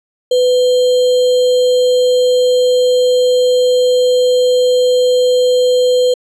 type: tone with sample-and-hold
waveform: sine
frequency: 500 Hz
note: B4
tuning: 21 cents sharp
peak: -8 dBFS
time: 0.31-6.14 s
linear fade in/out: 5 ms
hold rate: 3675 Hz
effects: low-pass 7000 Hz 12 dB/octave